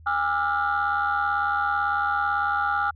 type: tone cluster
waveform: sine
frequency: 814 / 1190 / 1342 / 1420 Hz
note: G#5 / D6 / E6 / F6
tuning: -35 / +22 / +31 / +28 cents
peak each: -25 / -30 / -26 / -25 dBFS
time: 0.06-2.91 s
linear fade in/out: 10 ms
effects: tanh soft clip ceiling -15 dBFS + added 80 Hz sine -45 dBFS peak until 2.95 s